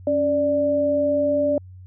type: tone pair together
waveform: sine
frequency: 277.5 / 587.3 Hz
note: C#4 / D5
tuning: +2 / 0 cents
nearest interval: octave + minor second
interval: 1298 cents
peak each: -24 / -18 dBFS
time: 0.07-1.58 s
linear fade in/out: 2 ms
effects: added 92 Hz sine -39 dBFS peak until 1.86 s